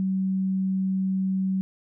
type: tone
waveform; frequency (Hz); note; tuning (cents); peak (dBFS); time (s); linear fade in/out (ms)
sine; 190; F#3; +46; -22; 0-1.61; 0
effects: none